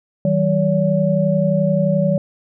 sine tone cluster, 158.8 / 190.3 / 570 Hz, D#3 / F#3 / C#5, +36 / +49 / +48 cents, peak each -18 dBFS, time 0.25-2.18 s, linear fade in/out 2 ms, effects none

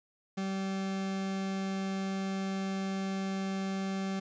40% pulse tone, 192.9 Hz, G3, 28 cents flat, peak -31 dBFS, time 0.37-4.2 s, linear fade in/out 10 ms, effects resampled to 16000 Hz + 11-bit

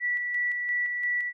sine tone with tremolo, 1954 Hz, B6, 19 cents flat, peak -24 dBFS, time 0-1.33 s, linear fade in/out 50 ms, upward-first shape square, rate 2.9 Hz, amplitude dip 35%, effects none

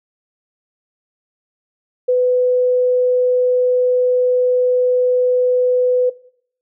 sine tone, 500 Hz, B4, 21 cents sharp, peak -11 dBFS, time 2.08-6.1 s, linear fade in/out 10 ms, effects noise-tail reverb RT60 0.6 s tail -19 dB re dry

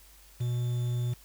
triangle tone with quantisation, 121.7 Hz, B2, 25 cents flat, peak -25 dBFS, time 0.4-1.14 s, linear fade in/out 10 ms, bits 8, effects added 50 Hz sine -56 dBFS peak until 1.24 s + white hiss -57 dBFS RMS until 1.24 s

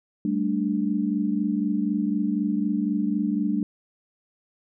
sine chord, G suspended second, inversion none, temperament equal, 196 / 220 / 293.7 Hz, G3 / A3 / D4, 0 / 0 / 0 cents, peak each -26 dBFS, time 0.25-3.63 s, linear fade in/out 2 ms, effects none

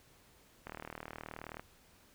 click train, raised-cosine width 0.5 ms, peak -28 dBFS, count 37, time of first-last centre 0.67-1.595 s, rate 38.9 Hz, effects pink hiss -64 dBFS RMS until 2.14 s

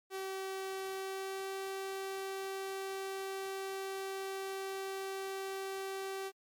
sawtooth tone with pitch glide, 383.6 to 386.7 Hz, G4 to G4, -37 to -24 cents, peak -34 dBFS, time 0.1-6.32 s, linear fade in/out 50 ms, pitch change +13 cents, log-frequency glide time 0.92-1.51 s, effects MP3 96 kbps

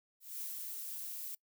violet noise with ADSR envelope, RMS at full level -41 dBFS, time 0.2-1.35 s, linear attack 210 ms, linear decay 110 ms, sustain -2 dB, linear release 4 ms, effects noise-tail reverb RT60 0.1 s tail -23 dB re dry

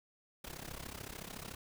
pink noise with amplitude modulation, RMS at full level -43 dBFS, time 0.44-1.55 s, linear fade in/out 5 ms, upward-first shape sine, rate 33.7 Hz, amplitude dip 85%, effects none

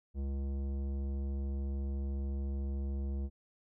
sine tone with tanh clipping, 68.7 Hz, C#2, 15 cents flat, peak -35 dBFS, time 0.14-3.3 s, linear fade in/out 50 ms, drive 14 dB, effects none

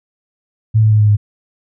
sine tone with pitch steps, 110 / 108.49 / 106.99 / 105.52 / 104.07 Hz, A2 / A2 / A2 / G#2 / G#2, 0 / -24 / -48 / +28 / +4 cents, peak -7 dBFS, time 0.74-1.17 s, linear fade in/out 20 ms, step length 86 ms, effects none

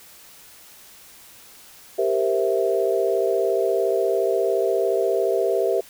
sine chord, C dominant seventh, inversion second, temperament equal, 392 / 466.2 / 523.3 / 659.3 Hz, G4 / Bb4 / C5 / E5, 0 / 0 / 0 / 0 cents, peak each -22 / -24 / -26 / -24 dBFS, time 1.98-5.81 s, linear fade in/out 10 ms, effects white hiss -47 dBFS RMS until 5.89 s

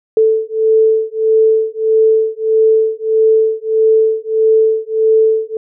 sine beating tone pair, 440 / 441.6 Hz, A4 / A4, 0 / +6 cents, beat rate 1.6 Hz, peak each -12 dBFS, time 0.17-5.57 s, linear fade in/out 2 ms, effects none

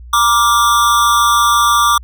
square tone with amplitude modulation, 1174.7 Hz, D6, in tune, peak -6 dBFS, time 0.13-1.98 s, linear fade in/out 5 ms, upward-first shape sine, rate 226 Hz, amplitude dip 80%, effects added 60 Hz sine -31 dBFS peak until 2.03 s

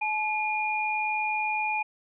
sine tone pair together, 858 / 2427 Hz, A5 / D#7, -44 / -44 cents, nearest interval octave + tritone, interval 1800 cents, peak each -28 dBFS, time 0.01-1.83 s, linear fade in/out 10 ms, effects none

